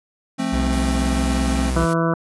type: chord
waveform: square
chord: F major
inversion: none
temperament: equal with one note detuned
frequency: 174.61 / 220 / 265.4 Hz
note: F3 / A3 / C4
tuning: 0 / 0 / +25 cents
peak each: -29 / -26 / -24 dBFS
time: 0.38-1.71 s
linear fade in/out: 20 ms
type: tone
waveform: 45% pulse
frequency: 63.9 Hz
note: C2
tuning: 40 cents flat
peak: -20 dBFS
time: 0.52-1.86 s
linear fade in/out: 20 ms
type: noise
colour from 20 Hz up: white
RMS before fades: -34 dBFS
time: 0.72-1.94 s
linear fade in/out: 10 ms
type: harmonic tone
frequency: 165.6 Hz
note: E3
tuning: 8 cents sharp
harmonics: 1 / 2 / 3 / 4 / 6 / 7 / 8 / 9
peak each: -20 / -23 / -25 / -26 / -28 / -28 / -29 / -30 dBFS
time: 1.76-2.14 s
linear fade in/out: 2 ms
effects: resampled to 24000 Hz